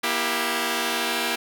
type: chord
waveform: 5% pulse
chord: E diminished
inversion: second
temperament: just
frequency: 237.3 / 329.6 / 395.6 Hz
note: Bb3 / E4 / G4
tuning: +31 / 0 / +16 cents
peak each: -16 dBFS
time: 0.03-1.36 s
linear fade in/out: 10 ms
effects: none